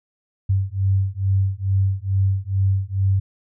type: beating tone pair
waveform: sine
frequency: 95.7 / 98 Hz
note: G2 / G2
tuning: -41 / 0 cents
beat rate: 2.3 Hz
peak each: -20 dBFS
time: 0.49-3.2 s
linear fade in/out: 10 ms
effects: none